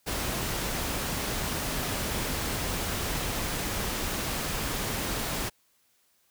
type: noise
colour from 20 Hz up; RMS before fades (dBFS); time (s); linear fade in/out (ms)
pink; -31; 0.06-5.5; 20
effects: white hiss -68 dBFS RMS until 6.3 s